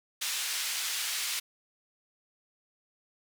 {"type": "band-pass noise", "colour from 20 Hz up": "pink", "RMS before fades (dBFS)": -33, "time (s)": [0.21, 1.4], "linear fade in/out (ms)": 10, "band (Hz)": [2400, 12000], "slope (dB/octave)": 12, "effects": []}